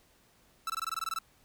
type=tone bursts; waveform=45% pulse; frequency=1321 Hz; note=E6; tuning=3 cents sharp; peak=-31 dBFS; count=11; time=0.67-1.188 s; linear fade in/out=2 ms; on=28 ms; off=21 ms; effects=pink hiss -65 dBFS RMS until 1.44 s